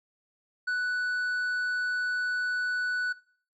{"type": "tone with tanh clipping", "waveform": "sine", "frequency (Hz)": 1484, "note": "F#6", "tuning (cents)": 5, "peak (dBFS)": -27, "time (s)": [0.67, 3.13], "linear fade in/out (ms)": 10, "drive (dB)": 5, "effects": ["noise-tail reverb RT60 0.5 s tail -21 dB re dry"]}